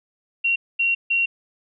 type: tone bursts at uneven times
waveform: sine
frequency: 2745 Hz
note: F7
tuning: 31 cents flat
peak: -17 dBFS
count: 3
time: 0.44-0.56 / 0.79-0.95 / 1.1-1.26 s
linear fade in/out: 10 ms
effects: none